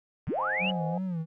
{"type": "click train", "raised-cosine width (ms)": 0.5, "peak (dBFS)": -36, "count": 69, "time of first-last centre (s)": [0.27, 0.717], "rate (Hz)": 152}
{"type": "linear sweep", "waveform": "sine", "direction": "up", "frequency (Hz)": [54.3, 2985], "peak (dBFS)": -27, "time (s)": [0.27, 0.71], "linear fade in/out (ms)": 10}
{"type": "chord", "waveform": "sine", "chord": "Ab dominant seventh", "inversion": "first", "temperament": "equal", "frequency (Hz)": [523.3, 622.3, 740, 830.6], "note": ["C5", "Eb5", "Gb5", "Ab5"], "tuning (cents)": [0, 0, 0, 0], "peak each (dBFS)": [-36, -39, -40, -36], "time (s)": [0.38, 0.98], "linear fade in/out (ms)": 5}
{"type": "tone with vibrato", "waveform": "triangle", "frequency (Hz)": 174.61, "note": "F3", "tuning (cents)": 0, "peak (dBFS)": -27, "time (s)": [0.59, 1.26], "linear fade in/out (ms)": 50, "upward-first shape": "sine", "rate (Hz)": 2.8, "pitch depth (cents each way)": 140}
{"effects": []}